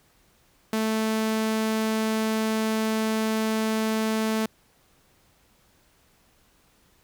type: tone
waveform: sawtooth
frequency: 219.7 Hz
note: A3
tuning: 2 cents flat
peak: -19 dBFS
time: 0.73-4.46 s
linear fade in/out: 2 ms
effects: pink hiss -62 dBFS RMS until 7.03 s